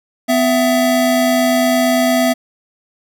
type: tone pair together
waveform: square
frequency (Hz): 251.6 / 666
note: B3 / E5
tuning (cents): +32 / +18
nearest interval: octave + perfect fourth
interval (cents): 1686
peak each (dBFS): -15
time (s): 0.28-2.34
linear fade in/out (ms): 20
effects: none